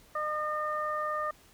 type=harmonic tone; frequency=608 Hz; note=D#5; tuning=40 cents flat; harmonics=1 / 2 / 3; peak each=-35 / -31 / -40 dBFS; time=0.15-1.31 s; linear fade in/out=5 ms; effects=pink hiss -59 dBFS RMS until 1.53 s